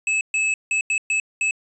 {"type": "tone bursts at uneven times", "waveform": "square", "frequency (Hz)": 2599, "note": "E7", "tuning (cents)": -25, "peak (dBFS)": -19, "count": 6, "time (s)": [[0.07, 0.21], [0.34, 0.54], [0.71, 0.81], [0.9, 0.98], [1.1, 1.2], [1.41, 1.51]], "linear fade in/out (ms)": 2, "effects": ["resampled to 24000 Hz"]}